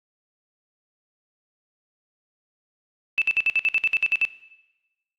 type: tone bursts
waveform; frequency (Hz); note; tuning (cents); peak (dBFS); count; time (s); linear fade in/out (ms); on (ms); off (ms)
sine; 2637; E7; 0; -17; 12; 3.18-4.251; 0; 37; 57
effects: noise-tail reverb RT60 1.0 s tail -17 dB re dry + Opus 48 kbps